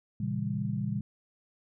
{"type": "chord", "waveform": "sine", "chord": "A# diminished seventh", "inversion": "none", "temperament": "equal with one note detuned", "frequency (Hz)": [116.54, 138.59, 164.81, 200.5], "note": ["A#2", "C#3", "E3", "G3"], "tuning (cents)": [0, 0, 0, 39], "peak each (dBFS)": [-34, -35, -37, -33], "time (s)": [0.2, 1.01], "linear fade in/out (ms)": 5, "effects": []}